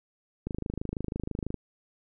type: click train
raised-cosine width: 3 ms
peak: -19 dBFS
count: 29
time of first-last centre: 0.47-1.543 s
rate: 26.1 Hz
effects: none